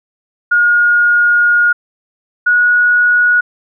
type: tone pair in turn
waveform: sine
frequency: 1432 / 1457 Hz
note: F6 / F#6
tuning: +43 / -27 cents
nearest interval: unison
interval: 30 cents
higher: second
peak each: -7 dBFS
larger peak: neither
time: 0.51-1.73 / 2.46-3.41 s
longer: first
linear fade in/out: 10 ms
effects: none